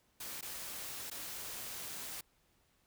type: noise with dropouts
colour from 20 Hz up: white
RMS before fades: -44 dBFS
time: 0.2-2.21 s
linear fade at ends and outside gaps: 5 ms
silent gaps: 0.411-0.425 / 1.101-1.112 s
effects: pink hiss -73 dBFS RMS until 2.86 s